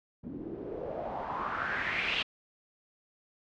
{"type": "noise with low-pass filter sweep", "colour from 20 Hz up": "white", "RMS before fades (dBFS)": -35, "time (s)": [0.23, 2.23], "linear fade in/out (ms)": 10, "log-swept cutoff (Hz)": [240, 3100], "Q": 4.2, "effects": ["low-pass 5000 Hz 12 dB/octave"]}